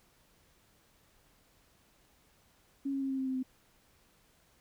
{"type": "tone with pitch steps", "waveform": "sine", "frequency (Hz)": [275.8, 272.8, 269.8, 266.9, 264, 261.1, 258.2], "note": ["C#4", "C#4", "C#4", "C4", "C4", "C4", "C4"], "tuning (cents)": [-9, -28, -47, 35, 16, -3, -23], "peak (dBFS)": -31, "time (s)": [2.85, 3.431], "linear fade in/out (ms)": 10, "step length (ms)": 83, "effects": ["pink hiss -67 dBFS RMS until 4.6 s"]}